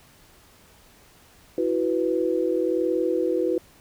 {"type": "chord", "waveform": "sine", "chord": "E suspended second", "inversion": "none", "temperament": "just", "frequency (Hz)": [329.6, 370.8, 494.4], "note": ["E4", "F#4", "B4"], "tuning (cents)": [0, 4, 2], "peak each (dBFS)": -25, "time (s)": [1.58, 3.58], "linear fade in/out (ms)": 2, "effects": ["pink hiss -54 dBFS RMS until 3.8 s"]}